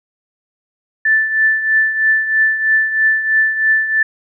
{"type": "tone with tremolo", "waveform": "sine", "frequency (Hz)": 1760, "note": "A6", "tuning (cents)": 0, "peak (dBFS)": -8, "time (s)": [1.05, 4.03], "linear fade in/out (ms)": 5, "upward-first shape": "triangle", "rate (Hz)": 3.1, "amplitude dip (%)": 70, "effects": []}